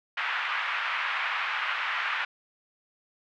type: band-pass noise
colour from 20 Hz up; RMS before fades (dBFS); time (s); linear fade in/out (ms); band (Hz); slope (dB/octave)
pink; -30; 0.17-2.25; 5; 1100 to 2700; 24
effects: none